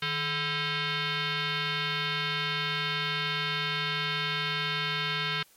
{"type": "tone with frequency modulation", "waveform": "sine", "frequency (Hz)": 740, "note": "F#5", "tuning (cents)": 0, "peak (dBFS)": -27, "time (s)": [0.02, 5.43], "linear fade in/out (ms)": 5, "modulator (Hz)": 585, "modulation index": 5.7, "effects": ["white hiss -60 dBFS RMS until 5.56 s", "MP3 64 kbps"]}